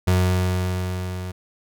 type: tone with level ramp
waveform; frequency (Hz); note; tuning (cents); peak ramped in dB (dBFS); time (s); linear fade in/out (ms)
35% pulse; 91.5; F#2; -19; -13 to -27; 0.07-1.32; 10
effects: none